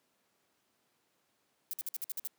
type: noise bursts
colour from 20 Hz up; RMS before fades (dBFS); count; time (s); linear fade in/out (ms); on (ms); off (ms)
violet; -37; 8; 1.71-2.273; 0; 24; 53
effects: pink hiss -75 dBFS RMS until 2.38 s + high-pass 200 Hz 12 dB/octave